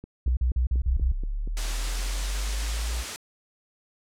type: click train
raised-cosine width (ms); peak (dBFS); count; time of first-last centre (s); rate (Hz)
3; -27; 7; 0.04-1.475; 4.18
type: tone bursts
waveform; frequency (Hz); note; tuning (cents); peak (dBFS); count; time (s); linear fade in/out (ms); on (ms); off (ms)
sine; 61.74; B1; 0; -20; 6; 0.26-1.12; 5; 110; 40
type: exponential sweep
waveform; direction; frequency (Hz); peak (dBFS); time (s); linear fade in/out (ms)
sine; up; 30.72 to 59.4; -26; 0.83-3.05; 50
type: noise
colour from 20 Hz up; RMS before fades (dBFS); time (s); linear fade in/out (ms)
white; -33; 1.57-3.16; 0
effects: low-pass 8000 Hz 12 dB/octave

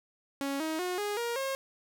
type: tone with pitch steps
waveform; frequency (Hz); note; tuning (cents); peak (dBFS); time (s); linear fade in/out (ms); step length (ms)
sawtooth; 277.2 / 316.6 / 361.6 / 412.9 / 471.6 / 538.6; C#4 / D#4 / F#4 / G#4 / A#4 / C#5; 0 / +30 / -40 / -10 / +20 / -50; -27; 0.41-1.55; 0; 190
effects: none

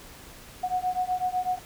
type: beating tone pair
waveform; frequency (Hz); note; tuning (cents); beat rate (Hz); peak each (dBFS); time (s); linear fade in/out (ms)
sine; 729 / 737; F#5 / F#5; -26 / -7; 8; -28; 0.63-1.59; 10
effects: pink hiss -47 dBFS RMS until 1.65 s

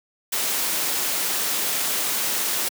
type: noise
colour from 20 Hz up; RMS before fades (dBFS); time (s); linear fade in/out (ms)
white; -24; 0.32-2.69; 10
effects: high-pass 200 Hz 12 dB/octave

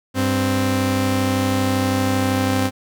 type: tone pair together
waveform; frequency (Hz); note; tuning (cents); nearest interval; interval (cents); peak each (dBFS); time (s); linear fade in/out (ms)
sawtooth; 98 / 261.4; G2 / C4; 0 / -1; octave + perfect fourth; 1699; -17 / -15; 0.14-2.71; 50
effects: none

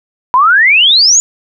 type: exponential sweep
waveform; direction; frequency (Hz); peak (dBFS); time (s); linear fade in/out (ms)
sine; up; 970 to 7010; -4; 0.34-1.2; 0
effects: none

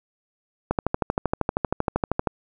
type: click train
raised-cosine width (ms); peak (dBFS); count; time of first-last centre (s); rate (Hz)
1; -7; 21; 0.71-2.272; 12.8
effects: none

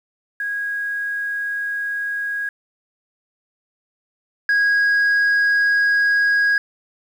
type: tone pair in turn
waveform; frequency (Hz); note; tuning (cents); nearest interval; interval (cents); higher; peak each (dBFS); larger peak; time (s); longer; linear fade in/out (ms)
sine; 1647 / 1647; G#6 / G#6; -15 / -15; unison; 0; neither; -21 / -11; second; 0.4-2.49 / 4.49-6.58; neither; 2
effects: tanh soft clip ceiling -13 dBFS + 8-bit

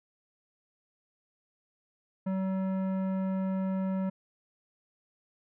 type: tone with tanh clipping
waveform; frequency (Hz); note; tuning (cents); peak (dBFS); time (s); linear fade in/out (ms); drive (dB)
sine; 190; F#3; +46; -30; 2.26-4.1; 10; 14
effects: none

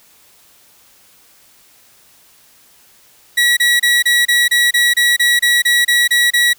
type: tone bursts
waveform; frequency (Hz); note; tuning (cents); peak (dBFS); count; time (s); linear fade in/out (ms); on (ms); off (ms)
30% pulse; 1927; B6; -43; -7; 14; 3.37-6.534; 10; 200; 28
effects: white hiss -49 dBFS RMS until 6.58 s

